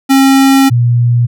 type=tone pair in turn; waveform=square / sine; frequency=270.2 / 120.05 Hz; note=C#4 / B2; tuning=-44 / -49 cents; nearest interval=octave + major second; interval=1405 cents; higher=first; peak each=-5 / -6 dBFS; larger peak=first; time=0.09-0.7 / 0.7-1.27 s; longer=first; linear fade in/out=20 ms; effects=none